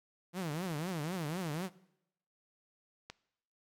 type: tone with vibrato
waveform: sawtooth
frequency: 166.7 Hz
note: E3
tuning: 20 cents sharp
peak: -31 dBFS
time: 0.33-1.7 s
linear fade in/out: 50 ms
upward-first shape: triangle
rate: 4 Hz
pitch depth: 280 cents each way
type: click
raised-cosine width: 0.2 ms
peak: -26 dBFS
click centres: 3.1 s
effects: noise-tail reverb RT60 0.8 s tail -20 dB re dry + MP3 96 kbps